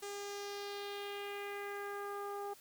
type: tone with low-pass filter sweep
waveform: sawtooth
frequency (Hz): 404.6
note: G#4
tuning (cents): -45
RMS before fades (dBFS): -43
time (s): 0.02-2.54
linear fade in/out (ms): 10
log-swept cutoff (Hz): 8100 to 930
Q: 2.4
effects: white hiss -60 dBFS RMS until 2.6 s